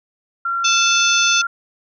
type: tone with pitch glide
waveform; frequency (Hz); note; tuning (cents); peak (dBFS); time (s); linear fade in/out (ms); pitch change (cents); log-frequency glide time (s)
sine; 1372 to 1388.7; F6 to F6; -31 to -10; -18; 0.45-1.47; 5; +21; 0.69-1.07
type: harmonic tone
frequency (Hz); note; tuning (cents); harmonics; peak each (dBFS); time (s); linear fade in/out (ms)
878; A5; -4; 3 / 4 / 5 / 6 / 7; -19 / -19 / -25 / -25 / -19; 0.64-1.42; 10
effects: none